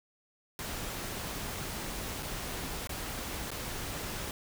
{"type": "noise with dropouts", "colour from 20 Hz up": "pink", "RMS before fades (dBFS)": -38, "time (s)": [0.59, 4.31], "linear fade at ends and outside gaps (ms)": 1, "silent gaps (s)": [[2.225, 2.229], [2.872, 2.893], [3.505, 3.515]], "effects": []}